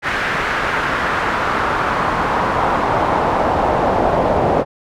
brown noise with band-pass filter sweep, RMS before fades -17 dBFS, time 0.02-4.65 s, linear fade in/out 50 ms, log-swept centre 1800 to 650 Hz, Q 1.8, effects none

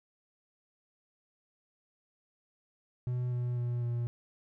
triangle tone with pitch steps, 124 / 122.43 / 120.89 / 119.36 Hz, B2 / B2 / B2 / A#2, +7 / -15 / -37 / +41 cents, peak -28 dBFS, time 3.07-4.07 s, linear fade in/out 0 ms, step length 250 ms, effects none

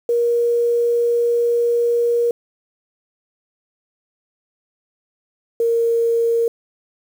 sine tone pair in turn, 473.1 / 463.6 Hz, A#4 / A#4, +26 / -10 cents, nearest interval unison, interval 36 cents, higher first, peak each -14 dBFS, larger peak neither, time 0.09-2.31 / 5.6-6.48 s, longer first, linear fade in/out 2 ms, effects 7-bit

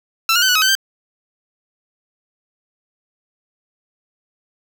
15% pulse tone with pitch steps, 1339 / 1430 / 1528 / 1474 / 1274 / 1531 / 1574 Hz, E6 / F6 / G6 / F#6 / D#6 / G6 / G6, +27 / +41 / -45 / -7 / +41 / -41 / +7 cents, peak -6 dBFS, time 0.29-0.752 s, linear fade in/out 2 ms, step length 66 ms, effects 7-bit

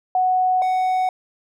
sine / triangle tone pair in turn, 740 / 743.7 Hz, F#5 / F#5, 0 / +9 cents, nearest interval unison, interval 9 cents, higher second, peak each -15 dBFS, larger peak neither, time 0.15-0.62 / 0.62-1.09 s, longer neither, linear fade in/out 2 ms, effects none

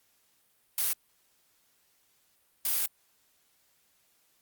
blue noise bursts at uneven times, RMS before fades -28 dBFS, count 2, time 0.78-0.93 / 2.65-2.86 s, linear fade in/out 2 ms, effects white hiss -69 dBFS RMS until 4.41 s + Opus 48 kbps

